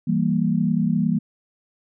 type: chord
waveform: sine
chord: E diminished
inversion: none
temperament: equal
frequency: 164.81 / 196 / 233.1 Hz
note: E3 / G3 / Bb3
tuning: 0 / 0 / 0 cents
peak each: -22 dBFS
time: 0.07-1.19 s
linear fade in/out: 10 ms
effects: none

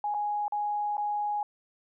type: tone with dropouts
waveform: sine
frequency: 830.6 Hz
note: G#5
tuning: in tune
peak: -27 dBFS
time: 0.04-1.43 s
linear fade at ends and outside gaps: 2 ms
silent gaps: 0.141-0.145 / 0.481-0.522 / 0.969-0.979 s
effects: none

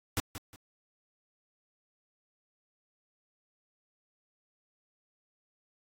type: noise with echo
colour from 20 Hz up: pink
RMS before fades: -30 dBFS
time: 0.17-0.2 s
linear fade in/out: 0 ms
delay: 180 ms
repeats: 2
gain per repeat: -11 dB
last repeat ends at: 0.56 s
effects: AAC 64 kbps

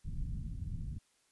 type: low-pass noise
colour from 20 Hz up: pink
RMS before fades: -39 dBFS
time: 0.04-0.99 s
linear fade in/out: 20 ms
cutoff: 170 Hz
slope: 24 dB/octave
effects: white hiss -72 dBFS RMS until 1.31 s + resampled to 24000 Hz

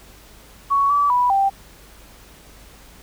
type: tone with pitch steps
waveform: sine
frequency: 1116 / 1151 / 984 / 785 Hz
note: C#6 / D6 / B5 / G5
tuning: +11 / -35 / -7 / +2 cents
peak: -14 dBFS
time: 0.7-1.5 s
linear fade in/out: 20 ms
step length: 200 ms
effects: added 51 Hz sine -48 dBFS peak until 3.02 s + pink hiss -47 dBFS RMS until 3.02 s

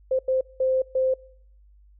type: tone bursts at uneven times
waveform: sine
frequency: 521 Hz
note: C5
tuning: 7 cents flat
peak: -19 dBFS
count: 4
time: 0.11-0.19 / 0.28-0.41 / 0.6-0.82 / 0.95-1.14 s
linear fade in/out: 5 ms
effects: noise-tail reverb RT60 0.7 s tail -24 dB re dry + added 50 Hz sine -51 dBFS peak until 1.99 s

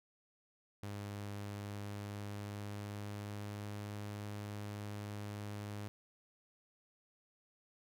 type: tone with pitch glide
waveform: sawtooth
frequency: 101.9 to 103.38 Hz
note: G#2 to G#2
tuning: -32 to -7 cents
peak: -38 dBFS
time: 0.83-5.88 s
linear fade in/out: 0 ms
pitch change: +25 cents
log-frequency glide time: 1.48-3.96 s
effects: none

